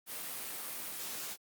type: noise with comb filter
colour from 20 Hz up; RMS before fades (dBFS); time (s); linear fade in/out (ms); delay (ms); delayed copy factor
white; -41; 0.06-1.37; 50; 18; -0.5
effects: high-pass 150 Hz 12 dB/octave + Opus 32 kbps

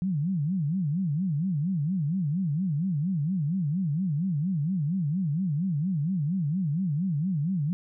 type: tone with vibrato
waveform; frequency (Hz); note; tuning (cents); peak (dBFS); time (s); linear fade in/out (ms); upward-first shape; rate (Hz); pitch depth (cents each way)
sine; 166; E3; +12; -24; 0.02-7.73; 0; sine; 4.3; 280
effects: none

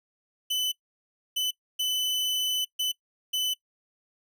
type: tone bursts at uneven times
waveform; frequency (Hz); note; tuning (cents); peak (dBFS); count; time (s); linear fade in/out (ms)
40% pulse; 3009; F#7; +28; -24; 5; 0.5-0.72 / 1.36-1.51 / 1.79-2.65 / 2.79-2.92 / 3.33-3.54; 10
effects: noise-tail reverb RT60 0.1 s tail -21 dB re dry

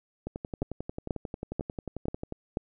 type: two click trains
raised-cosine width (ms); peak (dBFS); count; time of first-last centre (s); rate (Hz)
2; -21 / -15; 24 / 5; 0.27-2.324 / 0.62-2.571; 11.2 / 2.05
effects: none

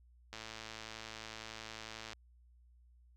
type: click train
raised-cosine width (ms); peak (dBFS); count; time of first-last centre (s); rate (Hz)
0.2; -28; 201; 0.33-2.132; 111
effects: added 60 Hz sine -61 dBFS peak until 3.16 s

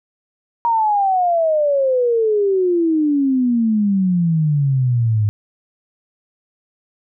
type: exponential sweep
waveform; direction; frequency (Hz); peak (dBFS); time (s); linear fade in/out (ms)
sine; down; 948 to 102.9; -13; 0.65-5.29; 0
effects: none

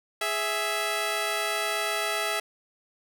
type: tone pair together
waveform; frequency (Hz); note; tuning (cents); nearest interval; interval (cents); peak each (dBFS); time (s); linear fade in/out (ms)
10% pulse; 416.9 / 659.3; G#4 / E5; +7 / 0; minor sixth; 793; -23 / -19; 0.21-2.4; 5
effects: none

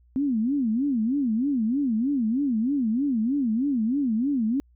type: tone with vibrato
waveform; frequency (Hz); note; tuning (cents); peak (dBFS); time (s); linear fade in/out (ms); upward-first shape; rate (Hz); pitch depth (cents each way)
sine; 250; B3; +21; -21; 0.16-4.6; 0; sine; 3.2; 260
effects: added 60 Hz sine -55 dBFS peak until 4.75 s

